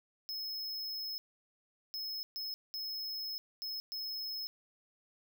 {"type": "tone bursts at uneven times", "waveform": "square", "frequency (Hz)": 5180, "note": "E8", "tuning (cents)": -31, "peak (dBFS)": -38, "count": 6, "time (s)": [[0.29, 1.18], [1.94, 2.23], [2.36, 2.54], [2.74, 3.38], [3.62, 3.8], [3.92, 4.47]], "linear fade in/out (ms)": 0, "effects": []}